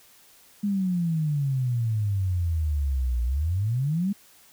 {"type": "exponential two-way sweep", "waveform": "sine", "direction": "down then up", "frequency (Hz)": [207.7, 58.27, 207.7], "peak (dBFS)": -22, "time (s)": [0.63, 4.13], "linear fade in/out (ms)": 10, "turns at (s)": 3.23, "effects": ["white hiss -55 dBFS RMS until 4.52 s"]}